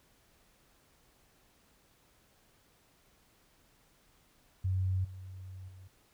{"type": "tone with level steps", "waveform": "sine", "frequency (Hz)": 93.6, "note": "F#2", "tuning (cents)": 20, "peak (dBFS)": [-28, -43, -49], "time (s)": [4.64, 5.88], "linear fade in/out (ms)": 10, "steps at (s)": [5.04, 5.68], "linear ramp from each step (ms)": 10, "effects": ["pink hiss -67 dBFS RMS until 6.13 s"]}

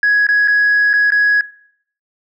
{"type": "tone with dropouts", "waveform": "sine", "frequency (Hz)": 1669, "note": "G#6", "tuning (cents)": 8, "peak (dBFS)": -8, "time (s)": [0.03, 1.41], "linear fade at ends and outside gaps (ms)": 2, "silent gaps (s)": [[0.268, 0.288], [0.476, 0.481], [0.932, 0.937], [1.105, 1.12]], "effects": ["noise-tail reverb RT60 0.6 s tail -19 dB re dry", "tanh soft clip ceiling -7 dBFS"]}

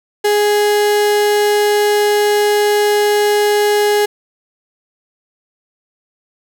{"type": "tone", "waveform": "35% pulse", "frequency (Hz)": 415.3, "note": "G#4", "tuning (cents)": 0, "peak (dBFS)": -9, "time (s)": [0.24, 4.06], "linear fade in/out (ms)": 10, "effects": []}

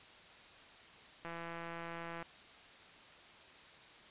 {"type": "click train", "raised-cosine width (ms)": 0.5, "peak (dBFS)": -30, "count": 165, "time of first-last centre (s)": [1.25, 2.226], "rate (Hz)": 168, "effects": ["white hiss -57 dBFS RMS until 4.1 s", "resampled to 8000 Hz"]}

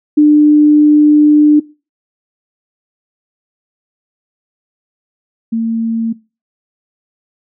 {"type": "tone pair in turn", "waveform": "sine", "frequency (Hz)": [298.9, 227], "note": ["D4", "A#3"], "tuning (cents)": [31, -46], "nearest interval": "perfect fourth", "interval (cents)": 477, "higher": "first", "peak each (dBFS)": [-3, -12], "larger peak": "first", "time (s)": [[0.17, 1.6], [5.52, 6.13]], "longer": "first", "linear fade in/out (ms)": 10, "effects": ["noise-tail reverb RT60 0.3 s tail -21 dB re dry"]}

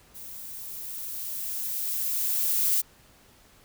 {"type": "noise with level ramp", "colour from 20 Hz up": "violet", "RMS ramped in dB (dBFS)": [-42, -23], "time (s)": [0.14, 2.82], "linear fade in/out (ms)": 20, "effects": ["pink hiss -57 dBFS RMS until 3.64 s"]}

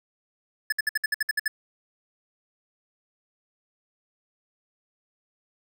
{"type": "tone bursts", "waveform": "square", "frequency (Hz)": 1726, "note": "A6", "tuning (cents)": -34, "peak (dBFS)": -22, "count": 10, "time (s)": [0.7, 1.48], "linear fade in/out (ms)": 5, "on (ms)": 24, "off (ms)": 60, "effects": []}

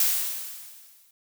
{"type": "noise with exponential decay", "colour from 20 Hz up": "blue", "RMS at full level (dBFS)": -20, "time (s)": [0, 1.11], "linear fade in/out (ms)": 2, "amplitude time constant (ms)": 240, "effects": []}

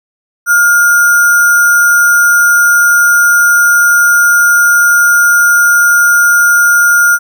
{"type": "tone with sample-and-hold", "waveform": "sine", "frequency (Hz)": 1419, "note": "F6", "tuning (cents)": 27, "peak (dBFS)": -4, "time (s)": [0.46, 7.19], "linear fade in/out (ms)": 50, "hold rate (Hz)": 7350, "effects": []}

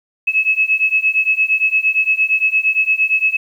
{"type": "beating tone pair", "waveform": "sine", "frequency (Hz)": [2579, 2587.7], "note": ["E7", "E7"], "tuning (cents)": [-39, -33], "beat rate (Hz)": 8.7, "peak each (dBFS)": [-16, -15], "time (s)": [0.27, 3.37], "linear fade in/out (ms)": 10, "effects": ["8-bit"]}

